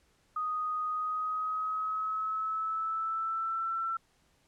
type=tone with pitch glide; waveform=sine; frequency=1244.5 to 1341.5 Hz; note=D#6 to E6; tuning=0 to +30 cents; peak=-30 dBFS; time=0.36-3.97 s; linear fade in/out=5 ms; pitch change=+130 cents; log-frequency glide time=0.89-3.73 s; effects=pink hiss -69 dBFS RMS until 4.47 s + low-pass 10000 Hz 12 dB/octave

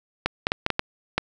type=clicks; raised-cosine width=0.3 ms; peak=-5 dBFS; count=7; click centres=0.26 / 0.469 / 0.519 / 0.664 / 0.703 / 0.794 / 1.18 s; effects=none

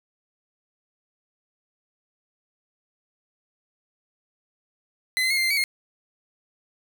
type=tone with pitch steps; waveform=30% pulse; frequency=2031 / 2058 / 2162 / 2100 / 2085 / 2262 / 2140 Hz; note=B6 / C7 / C#7 / C7 / C7 / C#7 / C7; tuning=+48 / -29 / -44 / +6 / -7 / +34 / +38 cents; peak=-18 dBFS; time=5.17-5.639 s; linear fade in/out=0 ms; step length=67 ms; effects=none

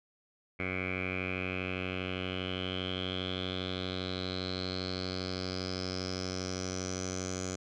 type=tone with low-pass filter sweep; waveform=10% pulse; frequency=92.5 Hz; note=F#2; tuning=in tune; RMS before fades=-36 dBFS; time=0.59-7.56 s; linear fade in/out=10 ms; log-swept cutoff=2200 to 6600 Hz; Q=8.3; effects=none

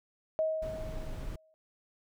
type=tone with exponential decay; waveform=sine; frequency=633 Hz; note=D#5; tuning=30 cents sharp; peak=-25 dBFS; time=0.39-1.54 s; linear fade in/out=0 ms; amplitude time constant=250 ms
type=noise; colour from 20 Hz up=brown; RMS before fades=-39 dBFS; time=0.62-1.36 s; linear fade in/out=5 ms
effects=none

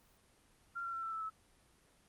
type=tone with pitch steps; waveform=sine; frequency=1383 / 1366.3 / 1349.9 / 1333.6 / 1317.5 / 1301.6 Hz; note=F6 / F6 / E6 / E6 / E6 / E6; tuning=-17 / -38 / +41 / +20 / -1 / -22 cents; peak=-38 dBFS; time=0.75-1.302 s; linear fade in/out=20 ms; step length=92 ms; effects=pink hiss -68 dBFS RMS until 2.08 s + Opus 24 kbps

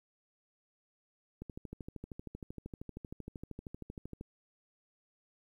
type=click train; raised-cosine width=3 ms; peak=-30 dBFS; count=37; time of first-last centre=1.42-4.211 s; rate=12.9 Hz; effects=11-bit

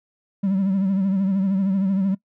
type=tone with vibrato; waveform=triangle; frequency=193.2 Hz; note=G3; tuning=25 cents flat; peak=-15 dBFS; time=0.43-2.15 s; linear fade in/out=10 ms; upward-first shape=triangle; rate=13 Hz; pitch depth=78 cents each way; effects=noise-tail reverb RT60 0.1 s tail -22 dB re dry + tanh soft clip ceiling -12 dBFS

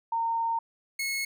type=tone pair in turn; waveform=sine / sawtooth; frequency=917 / 2181 Hz; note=A#5 / C#7; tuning=-29 / -29 cents; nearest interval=octave + minor third; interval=1500 cents; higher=second; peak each=-25 dBFS; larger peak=neither; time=0.12-0.59 / 0.99-1.25 s; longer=first; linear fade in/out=5 ms; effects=none

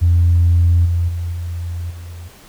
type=tone with level steps; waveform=sine; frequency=85.9 Hz; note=F2; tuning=28 cents flat; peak=-8 / -13 / -19 / -21 / -29 dBFS; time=0.01-2.29 s; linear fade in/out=20 ms; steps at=0.85 / 1.08 / 1.32 / 1.9 s; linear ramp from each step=10 ms; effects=tanh soft clip ceiling -5 dBFS + pink hiss -44 dBFS RMS until 2.48 s

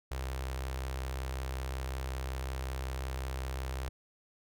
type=tone with notch filter; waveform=sawtooth; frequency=65.41 Hz; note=C2; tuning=in tune; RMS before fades=-37 dBFS; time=0.11-3.89 s; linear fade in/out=5 ms; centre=210 Hz; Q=0.68; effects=none

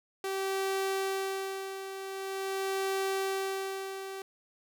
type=tone with tremolo; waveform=sawtooth; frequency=386.6 Hz; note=G4; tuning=24 cents flat; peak=-25 dBFS; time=0.24-4.22 s; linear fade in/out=2 ms; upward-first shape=sine; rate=0.45 Hz; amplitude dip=65%; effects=none

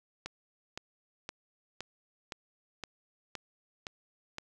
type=click train; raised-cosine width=0.2 ms; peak=-21 dBFS; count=9; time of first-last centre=0.26-4.384 s; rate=1.94 Hz; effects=10-bit

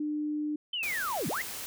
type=tone; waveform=sine; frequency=300 Hz; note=D4; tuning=37 cents sharp; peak=-29 dBFS; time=0-0.56 s; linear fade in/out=5 ms
type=linear two-way sweep; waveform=sine; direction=down then up; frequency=3113 to 120.7 to 2178 Hz; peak=-30 dBFS; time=0.73-1.42 s; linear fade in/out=5 ms; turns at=1.28 s
type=noise; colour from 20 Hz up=white; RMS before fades=-39 dBFS; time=0.83-1.66 s; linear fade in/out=0 ms
effects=none

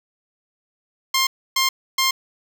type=tone bursts; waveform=10% pulse; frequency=1059 Hz; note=C6; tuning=21 cents sharp; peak=-8 dBFS; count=3; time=1.14-2.11 s; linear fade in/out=5 ms; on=130 ms; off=290 ms; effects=none

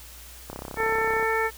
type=click train; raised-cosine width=1 ms; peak=-21 dBFS; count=25; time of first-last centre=0.5-1.227 s; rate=33 Hz
type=harmonic tone; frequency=445.6 Hz; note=A4; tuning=22 cents sharp; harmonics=1 / 2 / 3 / 4 / 5; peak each=-26 / -28 / -30 / -28 / -31 dBFS; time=0.76-1.51 s; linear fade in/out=50 ms
effects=added 60 Hz sine -46 dBFS peak until 1.57 s + white hiss -46 dBFS RMS until 1.57 s

